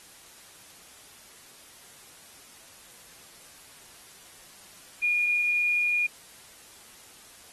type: tone with quantisation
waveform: sine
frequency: 2433 Hz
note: D#7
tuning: 39 cents flat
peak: -22 dBFS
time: 5.02-6.07 s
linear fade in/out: 10 ms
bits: 8
effects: white hiss -51 dBFS RMS until 7.52 s + AAC 32 kbps